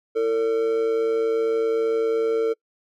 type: tone with amplitude modulation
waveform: triangle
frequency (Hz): 451.3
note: A4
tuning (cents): +44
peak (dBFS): -14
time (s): 0.15-2.54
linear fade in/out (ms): 20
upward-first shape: sine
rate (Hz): 120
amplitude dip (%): 55
effects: noise-tail reverb RT60 0.1 s tail -25 dB re dry